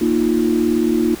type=chord; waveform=sine; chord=Bb suspended fourth; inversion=none; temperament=equal; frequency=233.1 / 311.1 / 349.2 Hz; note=Bb3 / Eb4 / F4; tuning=0 / 0 / 0 cents; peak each=-18 dBFS; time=0.01-1.15 s; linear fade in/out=5 ms; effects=pink hiss -34 dBFS RMS until 1.2 s